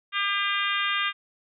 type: harmonic tone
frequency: 401.3 Hz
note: G4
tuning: 41 cents sharp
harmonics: 3 / 4 / 5 / 6 / 7 / 8 / 9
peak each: -29 / -30 / -31 / -32 / -32 / -33 / -34 dBFS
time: 0.12-1.13 s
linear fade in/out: 50 ms
effects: none